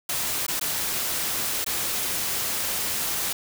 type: noise with dropouts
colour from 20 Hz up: white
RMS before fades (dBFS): -27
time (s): 0.09-3.33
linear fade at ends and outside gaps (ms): 5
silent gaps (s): 0.466-0.481 / 0.597-0.611 / 1.645-1.663
effects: none